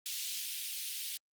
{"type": "high-pass noise", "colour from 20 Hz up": "pink", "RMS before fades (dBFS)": -39, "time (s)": [0.06, 1.17], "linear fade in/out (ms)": 0, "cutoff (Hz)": 2900, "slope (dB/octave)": 24, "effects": ["Opus 48 kbps"]}